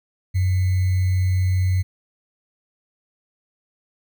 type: tone with sample-and-hold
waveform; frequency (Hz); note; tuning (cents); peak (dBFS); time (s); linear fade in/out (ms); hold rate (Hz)
sine; 92.5; F#2; 0; -16; 0.34-1.83; 20; 2100
effects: none

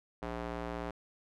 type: tone with band-pass filter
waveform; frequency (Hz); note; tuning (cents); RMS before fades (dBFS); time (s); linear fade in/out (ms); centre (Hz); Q
square; 58.27; A#1; 0; -39; 0.22-0.91; 5; 740; 0.69
effects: none

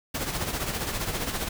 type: noise with tremolo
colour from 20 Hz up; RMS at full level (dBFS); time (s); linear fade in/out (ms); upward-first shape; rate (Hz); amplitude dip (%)
pink; -28; 0.14-1.49; 10; sine; 15; 55
effects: none

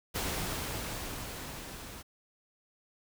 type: noise with level ramp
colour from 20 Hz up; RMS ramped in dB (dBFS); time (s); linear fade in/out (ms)
pink; -33 to -46; 0.14-2.03; 20
effects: none

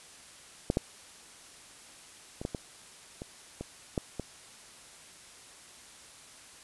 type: clicks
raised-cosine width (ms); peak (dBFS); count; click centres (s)
2; -12 / -12 / -24 / -18 / -20 / -25 / -23 / -15 / -20; 9; 0.701 / 0.771 / 2.415 / 2.451 / 2.548 / 3.219 / 3.61 / 3.978 / 4.197
effects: white hiss -52 dBFS RMS until 6.63 s + resampled to 24000 Hz

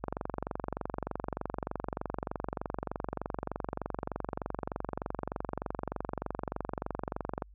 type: click train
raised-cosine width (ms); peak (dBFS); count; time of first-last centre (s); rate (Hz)
1; -19; 173; 0.04-7.422; 23.3
effects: added 50 Hz sine -52 dBFS peak until 7.54 s

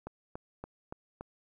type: click train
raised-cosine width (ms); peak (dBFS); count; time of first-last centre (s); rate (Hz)
1; -26; 5; 0.07-1.21; 3.51
effects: 11-bit

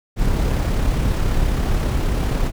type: noise with amplitude modulation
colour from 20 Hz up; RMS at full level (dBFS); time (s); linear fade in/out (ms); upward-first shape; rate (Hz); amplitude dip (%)
brown; -17; 0.16-2.52; 50; sine; 34.8; 30
effects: none

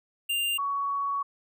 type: tone pair in turn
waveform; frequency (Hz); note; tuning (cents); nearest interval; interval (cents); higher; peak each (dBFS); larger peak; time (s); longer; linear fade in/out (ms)
square / sine; 2794 / 1121; F7 / C#6; 0 / +19; octave + major third; 1581; first; -26; neither; 0.29-0.58 / 0.58-1.23; second; 10
effects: none

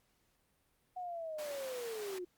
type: linear sweep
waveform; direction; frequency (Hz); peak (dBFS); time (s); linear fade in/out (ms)
sine; down; 739 to 350; -39; 0.96-2.25; 10
type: high-pass noise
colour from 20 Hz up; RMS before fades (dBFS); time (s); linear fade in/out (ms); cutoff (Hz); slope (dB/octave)
pink; -49; 1.38-2.19; 10; 440; 12
effects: pink hiss -75 dBFS RMS until 2.37 s + Opus 48 kbps

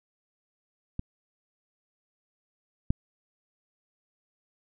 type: clicks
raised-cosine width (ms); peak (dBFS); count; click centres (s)
5; -19 / -11; 2; 0.994 / 2.905
effects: none

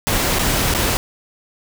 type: noise with dropouts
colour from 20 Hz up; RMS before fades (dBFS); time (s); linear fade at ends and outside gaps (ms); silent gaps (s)
pink; -18; 0.07-0.97; 0; 0.387-0.393 / 0.739-0.748
effects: none

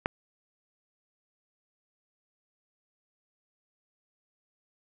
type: click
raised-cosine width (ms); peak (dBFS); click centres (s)
0.5; -11; 0.059
effects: none

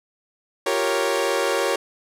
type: chord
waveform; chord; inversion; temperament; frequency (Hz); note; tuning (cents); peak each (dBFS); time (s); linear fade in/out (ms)
sawtooth; G half-diminished seventh; third; equal; 349.2 / 392 / 466.2 / 554.4; F4 / G4 / Bb4 / Db5; 0 / 0 / 0 / 0; -25 / -22 / -21 / -20; 0.66-1.76; 5
effects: low-pass 12000 Hz 12 dB/octave

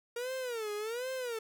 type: tone with vibrato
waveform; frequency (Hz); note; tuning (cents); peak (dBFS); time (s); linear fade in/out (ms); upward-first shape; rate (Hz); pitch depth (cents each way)
45% pulse; 466.2; A#4; 0; -35; 0.16-1.39; 5; sine; 1.3; 200
effects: none

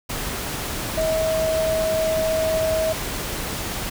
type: tone in noise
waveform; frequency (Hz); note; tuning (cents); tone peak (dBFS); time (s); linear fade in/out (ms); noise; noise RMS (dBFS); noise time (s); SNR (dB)
sine; 639; D#5; +46; -19; 0.97-2.93; 10; pink; -28; 0.09-3.9; +6
effects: none

